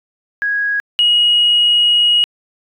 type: tone pair in turn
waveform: sine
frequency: 1655 / 2894 Hz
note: G#6 / F#7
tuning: -6 / -39 cents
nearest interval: minor seventh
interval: 967 cents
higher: second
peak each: -14 / -8 dBFS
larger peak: second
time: 0.42-0.8 / 0.99-2.24 s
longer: second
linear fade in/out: 0 ms
effects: tanh soft clip ceiling -4 dBFS